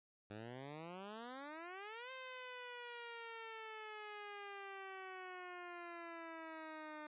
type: exponential two-way sweep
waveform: 10% pulse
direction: up then down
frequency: 101.2 to 523.3 to 301.4 Hz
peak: -40 dBFS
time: 0.3-7.07 s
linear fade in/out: 5 ms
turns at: 2.11 s
effects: resampled to 8000 Hz